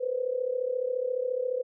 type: tone with amplitude modulation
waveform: sine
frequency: 504 Hz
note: B4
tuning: 35 cents sharp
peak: -23 dBFS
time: 0-1.63 s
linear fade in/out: 20 ms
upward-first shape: sine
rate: 34.4 Hz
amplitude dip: 80%
effects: none